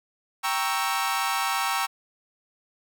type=chord; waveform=sawtooth; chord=G diminished seventh; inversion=none; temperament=equal; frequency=784 / 932.3 / 1108.7 / 1318.5 Hz; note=G5 / Bb5 / Db6 / Fb6; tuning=0 / 0 / 0 / 0 cents; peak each=-26 dBFS; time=0.43-1.87 s; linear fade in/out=20 ms; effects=none